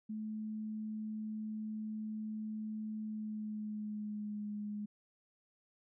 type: tone with pitch glide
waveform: sine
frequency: 215.9 to 208.3 Hz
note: A3 to G#3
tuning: -33 to +5 cents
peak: -38 dBFS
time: 0.09-4.86 s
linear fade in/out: 10 ms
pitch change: -62 cents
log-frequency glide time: 3-4.49 s
effects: none